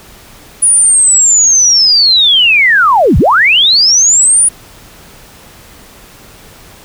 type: linear two-way sweep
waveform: sine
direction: down then up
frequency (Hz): 9830 to 41.77 to 9830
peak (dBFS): -4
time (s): 0.62-4.49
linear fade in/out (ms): 10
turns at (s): 3.18
effects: pink hiss -37 dBFS RMS until 6.84 s